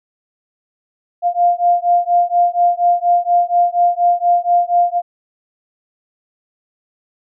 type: beating tone pair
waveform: sine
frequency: 698.5 / 702.7 Hz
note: F5 / F5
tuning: 0 / +10 cents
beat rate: 4.2 Hz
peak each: -14 dBFS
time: 1.22-5.02 s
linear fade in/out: 50 ms
effects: none